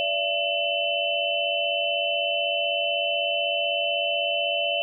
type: tone cluster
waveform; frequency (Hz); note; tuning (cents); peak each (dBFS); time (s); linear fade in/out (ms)
sine; 579 / 675 / 2685 / 3017; D5 / E5 / E7 / F#7; -25 / +41 / +31 / +33; -29 / -28 / -28 / -27; 0-4.82; 0
effects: none